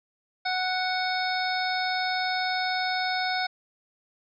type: harmonic tone with a mistuned harmonic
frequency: 740 Hz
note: F#5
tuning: in tune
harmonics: 1 / 2 / 3 / 5 / 6 / 7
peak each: -28 / -31 / -33 / -35 / -36 / -36 dBFS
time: 0.45-3.47 s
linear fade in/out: 10 ms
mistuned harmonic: 6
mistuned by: -30 cents
effects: none